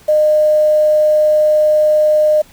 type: tone with quantisation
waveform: sine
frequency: 610 Hz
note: D#5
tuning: 34 cents flat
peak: -8 dBFS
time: 0.08-2.42 s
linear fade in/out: 10 ms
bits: 6
effects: pink hiss -45 dBFS RMS until 2.52 s